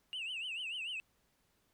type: tone with vibrato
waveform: sine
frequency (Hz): 2789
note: F7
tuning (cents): -3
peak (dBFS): -36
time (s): 0.13-1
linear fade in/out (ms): 0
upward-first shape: triangle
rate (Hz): 6.8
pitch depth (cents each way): 190
effects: tanh soft clip ceiling -36 dBFS + pink hiss -75 dBFS RMS until 1.73 s